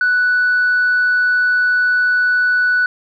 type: tone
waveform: sine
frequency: 1483 Hz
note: F#6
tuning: 4 cents sharp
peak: -10 dBFS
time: 0.01-2.86 s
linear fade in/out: 2 ms
effects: tanh soft clip ceiling -9 dBFS